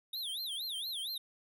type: tone with vibrato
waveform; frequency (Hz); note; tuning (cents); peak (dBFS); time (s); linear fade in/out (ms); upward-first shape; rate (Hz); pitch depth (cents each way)
square; 3623; A7; +50; -37; 0.13-1.18; 5; sine; 4.3; 260
effects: none